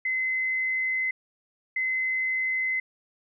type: tone pair in turn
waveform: sine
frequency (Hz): 2048 / 2048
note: C7 / C7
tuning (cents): -38 / -38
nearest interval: unison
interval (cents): 0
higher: neither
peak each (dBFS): -24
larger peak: neither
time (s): 0.05-1.11 / 1.76-2.8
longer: first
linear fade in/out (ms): 5
effects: none